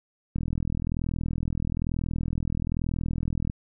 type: click train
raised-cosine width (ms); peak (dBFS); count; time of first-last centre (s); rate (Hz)
5; -16; 130; 0.36-3.499; 41.1
effects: none